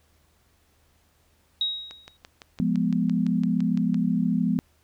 sine tone with exponential decay, 3800 Hz, A#7, 33 cents sharp, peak -20 dBFS, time 1.61-2.17 s, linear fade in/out 2 ms, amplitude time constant 120 ms
click train, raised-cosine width 0.2 ms, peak -24 dBFS, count 13, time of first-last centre 1.91-3.944 s, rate 5.9 Hz
sine chord, F diminished, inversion none, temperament equal, 174.61 / 207.7 / 246.9 Hz, F3 / Ab3 / Cb4, 0 / 0 / 0 cents, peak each -25 dBFS, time 2.6-4.59 s, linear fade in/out 0 ms
effects added 78 Hz sine -65 dBFS peak until 4.83 s + pink hiss -65 dBFS RMS until 4.83 s

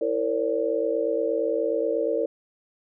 sine tone cluster, 329.5 / 458.1 / 526 / 575 Hz, E4 / A#4 / C5 / D5, -1 / -30 / +9 / -37 cents, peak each -30 / -25 / -29 / -28 dBFS, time 0.01-2.26 s, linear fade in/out 5 ms, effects none

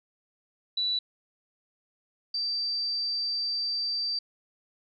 sine tone pair in turn, 3951 / 4665 Hz, B7 / D8, 0 / -12 cents, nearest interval minor third, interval 288 cents, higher second, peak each -25 / -27 dBFS, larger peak first, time 0.77-0.99 / 2.34-4.19 s, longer second, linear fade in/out 5 ms, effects none

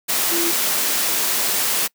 sine tone in noise, 339.3 Hz, F4, 50 cents flat, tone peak -22 dBFS, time 0.31-0.52 s, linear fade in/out 20 ms, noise white, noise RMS -20 dBFS, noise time 0.08-1.88 s, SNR -5 dB, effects noise-tail reverb RT60 0.1 s tail -24 dB re dry + high-pass 200 Hz 12 dB/octave

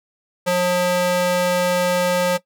square tone with high-pass filter, 179.2 Hz, F3, 45 cents sharp, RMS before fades -18 dBFS, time 0.46-2.38 s, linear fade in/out 20 ms, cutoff 390 Hz, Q 2.4, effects noise-tail reverb RT60 0.1 s tail -18 dB re dry

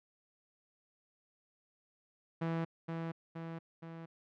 sawtooth tone with echo, 164.81 Hz, E3, in tune, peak -29 dBFS, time 2.41-2.65 s, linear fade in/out 10 ms, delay 470 ms, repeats 3, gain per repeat -4 dB, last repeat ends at 4.06 s, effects low-pass 2000 Hz 12 dB/octave

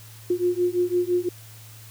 sine beating tone pair, 352.8 / 358.7 Hz, F4 / F4, +18 / +46 cents, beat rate 5.9 Hz, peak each -23 dBFS, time 0.3-1.29 s, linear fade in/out 5 ms, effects added 110 Hz sine -44 dBFS peak until 1.9 s + white hiss -48 dBFS RMS until 1.9 s

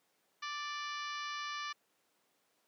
harmonic tone, 587.3 Hz, D5, in tune, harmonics 2 / 3 / 4 / 5 / 6 / 7 / 8 / 9 / 10, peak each -41 / -45 / -47 / -49 / -51 / -52 / -53 / -54 / -55 dBFS, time 0.42-1.73 s, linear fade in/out 10 ms, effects pink hiss -75 dBFS RMS until 2.67 s + high-pass 300 Hz 12 dB/octave

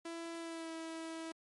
sawtooth tone with pitch glide, 333.5 to 325.5 Hz, E4 to E4, +20 to -22 cents, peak -38 dBFS, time 0.05-1.32 s, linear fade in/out 5 ms, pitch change -42 cents, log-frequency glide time 0.38-0.72 s, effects MP3 48 kbps

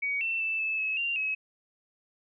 sine tone with pitch steps, 2251 / 2685 / 2645 / 2616 / 2581 / 2775 / 2564 Hz, C#7 / E7 / E7 / E7 / E7 / F7 / E7, +26 / +31 / +5 / -14 / -37 / -12 / -49 cents, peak -27 dBFS, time 0.02-1.35 s, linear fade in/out 10 ms, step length 190 ms, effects none

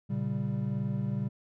triangle chord, G diminished, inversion first, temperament equal, 116.54 / 138.59 / 196 Hz, Bb2 / Db3 / G3, 0 / 0 / 0 cents, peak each -32 / -31 / -31 dBFS, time 0.09-1.29 s, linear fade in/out 20 ms, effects none

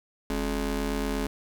25% pulse ring-modulated tone, 157.6 Hz, D#3, 23 cents sharp, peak -20 dBFS, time 0.3-1.27 s, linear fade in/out 2 ms, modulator 113 Hz, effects 10-bit

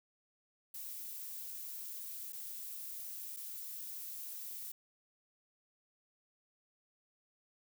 violet noise with dropouts, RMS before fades -45 dBFS, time 0.74-4.72 s, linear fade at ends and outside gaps 5 ms, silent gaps 2.324-2.329 / 3.365-3.369 s, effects none

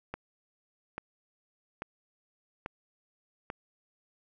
click train, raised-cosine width 0.5 ms, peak -21 dBFS, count 5, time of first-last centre 0.14-3.501 s, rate 1.19 Hz, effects none

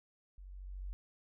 sine tone with level ramp, 46.93 Hz, F#1, 25 cents sharp, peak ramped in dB -49 to -38 dBFS, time 0.38-0.93 s, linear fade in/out 0 ms, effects none

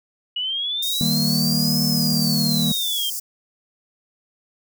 sine linear two-way sweep, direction up then down, 2900 to 5274 to 3141 Hz, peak -22 dBFS, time 0.36-3.1 s, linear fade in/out 5 ms, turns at 1.85 s
white high-pass noise, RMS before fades -28 dBFS, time 0.82-3.2 s, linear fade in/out 10 ms, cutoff 4800 Hz, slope 96 dB/octave
triangle chord, Eb major, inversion none, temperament equal, 155.56 / 196 / 233.1 Hz, Eb3 / G3 / Bb3, 0 / 0 / 0 cents, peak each -21 / -23 / -21 dBFS, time 1.01-2.72 s, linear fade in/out 0 ms
effects none

